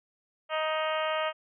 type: harmonic tone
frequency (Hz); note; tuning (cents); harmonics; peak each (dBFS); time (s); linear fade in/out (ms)
312.8; D#4; +9; 2 / 3 / 4 / 5 / 6 / 7 / 8 / 9 / 10; -30 / -36 / -33 / -40 / -39 / -41 / -42 / -40 / -41; 0.49-1.33; 50
effects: none